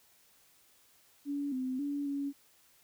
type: tone with pitch steps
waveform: sine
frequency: 284.8 / 257.7 / 285.7 / 281.1 Hz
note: C#4 / C4 / D4 / C#4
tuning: +47 / -26 / -48 / +24 cents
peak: -32 dBFS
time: 1.25-2.33 s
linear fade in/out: 50 ms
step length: 270 ms
effects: white hiss -65 dBFS RMS until 2.83 s